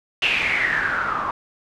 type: noise with low-pass filter sweep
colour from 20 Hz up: white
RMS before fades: -22 dBFS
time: 0.22-1.31 s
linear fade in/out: 2 ms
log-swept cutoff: 2800 to 1100 Hz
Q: 8.5
effects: none